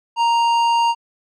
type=tone with tanh clipping; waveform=sine; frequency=932.3 Hz; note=A#5; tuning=in tune; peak=-15 dBFS; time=0.16-0.95 s; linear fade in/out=50 ms; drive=12 dB; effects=MP3 96 kbps